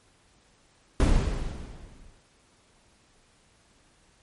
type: noise with exponential decay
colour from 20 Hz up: brown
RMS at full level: -17 dBFS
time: 1-2.2 s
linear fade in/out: 1 ms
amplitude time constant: 260 ms
effects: pink hiss -62 dBFS RMS until 4.22 s + MP3 48 kbps